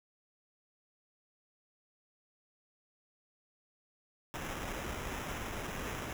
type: noise with sample-and-hold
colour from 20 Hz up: pink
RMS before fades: -40 dBFS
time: 4.34-6.13 s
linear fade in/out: 0 ms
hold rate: 4410 Hz
effects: none